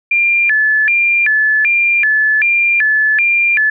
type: tone with vibrato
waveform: sine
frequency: 2033 Hz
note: B6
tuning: 50 cents sharp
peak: -9 dBFS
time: 0.11-3.7 s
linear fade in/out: 5 ms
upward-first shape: square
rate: 1.3 Hz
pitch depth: 280 cents each way
effects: none